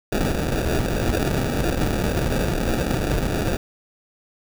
pink noise with sample-and-hold, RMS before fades -22 dBFS, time 0.12-3.57 s, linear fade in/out 5 ms, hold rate 1050 Hz, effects none

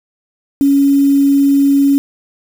sine tone with quantisation, 279 Hz, C#4, 11 cents sharp, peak -7 dBFS, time 0.61-1.98 s, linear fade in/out 0 ms, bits 5, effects none

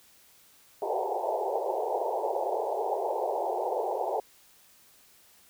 white band-pass noise, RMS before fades -30 dBFS, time 0.82-4.2 s, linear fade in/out 2 ms, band 370 to 910 Hz, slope 96 dB/octave, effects white hiss -59 dBFS RMS until 5.49 s

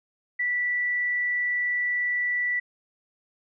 sine tone, 1963 Hz, B6, 11 cents flat, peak -23 dBFS, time 0.39-2.6 s, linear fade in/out 10 ms, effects none

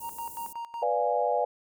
white band-stop noise, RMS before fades -44 dBFS, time 0-0.53 s, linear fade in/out 5 ms, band 540 to 7500 Hz, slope 24 dB/octave
triangle tone with tremolo, 932.3 Hz, A#5, in tune, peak -31 dBFS, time 0-0.86 s, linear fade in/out 50 ms, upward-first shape square, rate 5.4 Hz, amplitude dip 80%
sine chord, B diminished seventh, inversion none, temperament equal, 493.9 / 587.3 / 698.5 / 830.6 Hz, B4 / D5 / F5 / Ab5, 0 / 0 / 0 / 0 cents, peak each -29 dBFS, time 0.82-1.45 s, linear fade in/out 5 ms
effects none

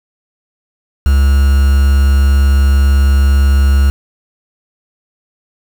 triangle tone with quantisation, 69 Hz, C#2, 7 cents flat, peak -4 dBFS, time 1.06-3.9 s, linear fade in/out 0 ms, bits 4, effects none

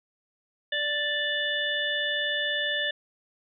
harmonic tone, 587.3 Hz, D5, in tune, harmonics 1 / 3 / 5 / 6, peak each -34 / -28 / -33 / -31 dBFS, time 0.72-2.91 s, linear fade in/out 5 ms, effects none

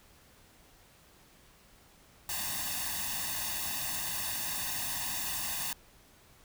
white noise with comb filter, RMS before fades -35 dBFS, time 2.29-5.73 s, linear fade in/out 2 ms, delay 1.1 ms, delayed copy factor +0.95, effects pink hiss -60 dBFS RMS until 6.44 s

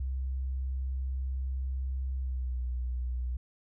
sine tone with pitch glide, 65.41 to 61.74 Hz, C2 to B1, 0 to 0 cents, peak -30 dBFS, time 0-3.37 s, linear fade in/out 5 ms, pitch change -100 cents, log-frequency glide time 2.16-2.61 s, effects none

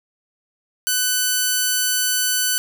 5% pulse tone, 1500 Hz, F#6, 23 cents sharp, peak -6 dBFS, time 0.87-2.58 s, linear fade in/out 0 ms, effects none

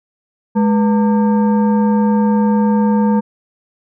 sine tone with frequency modulation, 210 Hz, G#3, 19 cents sharp, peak -10 dBFS, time 0.55-3.21 s, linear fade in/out 20 ms, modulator 699 Hz, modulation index 0.62, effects none

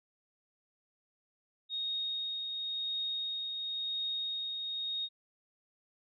sine tone with tremolo, 3729 Hz, A#7, in tune, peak -32 dBFS, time 1.69-5.09 s, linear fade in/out 50 ms, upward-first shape triangle, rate 0.95 Hz, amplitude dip 35%, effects none

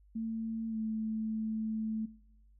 sine tone with pitch glide, 224.4 to 219.4 Hz, A3 to A3, +34 to -5 cents, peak -33 dBFS, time 0.15-2.06 s, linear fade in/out 10 ms, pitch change -39 cents, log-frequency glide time 0.7-0.77 s, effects noise-tail reverb RT60 0.8 s tail -21 dB re dry + added 50 Hz sine -59 dBFS peak until 2.59 s

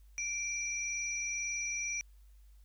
sine tone pair together, 2347 / 5839 Hz, D7 / F#8, -2 / -24 cents, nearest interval octave + major third, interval 1578 cents, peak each -36 / -37 dBFS, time 0.18-2.01 s, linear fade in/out 0 ms, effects added 50 Hz sine -55 dBFS peak until 2.64 s + white hiss -74 dBFS RMS until 2.64 s

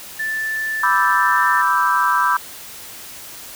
sine tone with pitch glide, 1760 to 1787.7 Hz, A6 to A6, 0 to +27 cents, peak -20 dBFS, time 0.19-1.62 s, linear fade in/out 10 ms, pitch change +27 cents, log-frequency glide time 1.1-1.43 s
sine chord, E minor seventh, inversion second, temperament equal, 987.8 / 1174.7 / 1318.5 / 1568 Hz, B5 / D6 / E6 / G6, 0 / 0 / 0 / 0 cents, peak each -18 / -20 / -20 / -20 dBFS, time 0.83-2.37 s, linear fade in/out 5 ms
effects white hiss -36 dBFS RMS until 3.55 s

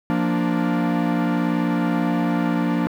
45% pulse chord, Bb major, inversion second, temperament equal, 174.61 / 233.1 / 293.7 Hz, F3 / Bb3 / D4, 0 / 0 / 0 cents, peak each -23 dBFS, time 0.1-2.87 s, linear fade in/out 0 ms, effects low-pass 2000 Hz 12 dB/octave + 8-bit

